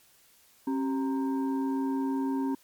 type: tone with frequency modulation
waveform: sine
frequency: 270 Hz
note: C#4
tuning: 45 cents flat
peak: -26 dBFS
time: 0.67-2.55 s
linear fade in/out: 5 ms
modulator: 658 Hz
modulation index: 0.58
effects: white hiss -61 dBFS RMS until 2.63 s + MP3 96 kbps